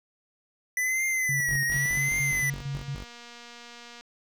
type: tone with vibrato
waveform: square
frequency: 1983 Hz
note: B6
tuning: 7 cents sharp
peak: -25 dBFS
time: 0.77-2.5 s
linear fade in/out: 2 ms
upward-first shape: triangle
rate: 0.88 Hz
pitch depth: 110 cents each way
type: tone with tremolo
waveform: sine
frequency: 138.59 Hz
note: C#3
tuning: in tune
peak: -29 dBFS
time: 1.29-2.95 s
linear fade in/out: 2 ms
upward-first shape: square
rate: 4.4 Hz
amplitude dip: 70%
type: tone bursts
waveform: sawtooth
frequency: 47.6 Hz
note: F#1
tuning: 50 cents sharp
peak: -33 dBFS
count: 8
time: 1.48-3.04 s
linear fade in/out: 0 ms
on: 90 ms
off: 120 ms
type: click train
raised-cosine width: 0.2 ms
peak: -29 dBFS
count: 546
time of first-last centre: 1.72-4.01 s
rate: 238 Hz
effects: none